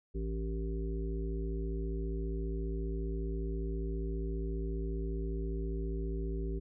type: harmonic tone with a mistuned harmonic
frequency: 55 Hz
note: A1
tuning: in tune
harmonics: 1 / 3 / 5 / 7 / 8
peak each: -34 / -42 / -45 / -41 / -52 dBFS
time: 0.14-6.6 s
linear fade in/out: 20 ms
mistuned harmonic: 8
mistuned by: +76 cents
effects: none